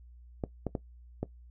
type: clicks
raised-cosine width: 2 ms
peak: -18 dBFS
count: 4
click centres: 0.438 / 0.667 / 0.752 / 1.23 s
effects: noise-tail reverb RT60 0.1 s tail -17 dB re dry + added 60 Hz sine -50 dBFS peak until 1.5 s